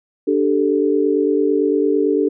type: chord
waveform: sine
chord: D suspended fourth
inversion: none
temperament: just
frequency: 293.7 / 391.6 / 440.5 Hz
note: D4 / G4 / A4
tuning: 0 / -2 / +2 cents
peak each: -18 dBFS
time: 0.27-2.29 s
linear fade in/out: 10 ms
effects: none